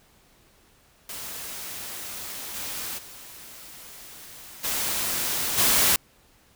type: noise with level steps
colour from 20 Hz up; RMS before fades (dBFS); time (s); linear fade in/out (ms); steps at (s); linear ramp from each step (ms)
white; -36 / -33 / -44 / -27 / -20; 1.09-5.96; 2; 2.54 / 2.97 / 4.63 / 5.57; 20
effects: pink hiss -59 dBFS RMS until 6.55 s